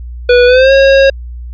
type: tone with pitch glide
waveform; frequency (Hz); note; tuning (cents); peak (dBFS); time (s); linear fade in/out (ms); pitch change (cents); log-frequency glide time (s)
square; 490.1 to 543.8; B4 to C#5; -13 to -33; -4; 0.29-1.1; 5; +180; 0.46-0.72
effects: added 60 Hz sine -22 dBFS peak until 1.53 s + resampled to 11025 Hz